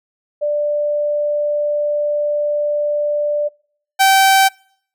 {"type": "tone pair in turn", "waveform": ["sine", "sawtooth"], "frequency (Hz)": [590, 773.3], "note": ["D5", "G5"], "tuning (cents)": [8, -24], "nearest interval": "perfect fourth", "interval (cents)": 468, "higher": "second", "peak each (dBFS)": [-15, -5], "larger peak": "second", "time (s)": [[0.41, 3.49], [3.99, 4.49]], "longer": "first", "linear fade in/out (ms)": 20, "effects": ["noise-tail reverb RT60 0.6 s tail -26 dB re dry"]}